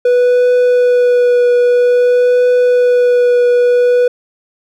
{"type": "tone with vibrato", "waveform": "triangle", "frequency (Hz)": 491.2, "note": "B4", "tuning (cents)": -9, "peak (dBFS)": -5, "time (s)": [0.05, 4.08], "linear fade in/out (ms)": 5, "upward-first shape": "triangle", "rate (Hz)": 0.51, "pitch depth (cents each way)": 15, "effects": []}